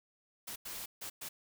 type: noise bursts at uneven times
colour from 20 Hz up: white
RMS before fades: -43 dBFS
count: 4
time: 0.47-0.56 / 0.65-0.86 / 1.01-1.1 / 1.21-1.29 s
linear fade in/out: 10 ms
effects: none